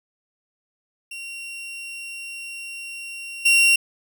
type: tone with level steps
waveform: 40% pulse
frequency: 2749 Hz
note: F7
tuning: 28 cents flat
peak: -31 / -12 dBFS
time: 1.11-3.76 s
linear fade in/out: 5 ms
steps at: 3.45 s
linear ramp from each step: 10 ms
effects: none